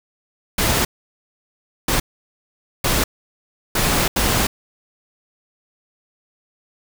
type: noise bursts at uneven times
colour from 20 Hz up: pink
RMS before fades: -18 dBFS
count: 5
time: 0.58-0.85 / 1.88-2 / 2.84-3.04 / 3.75-4.08 / 4.16-4.47 s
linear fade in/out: 5 ms
effects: none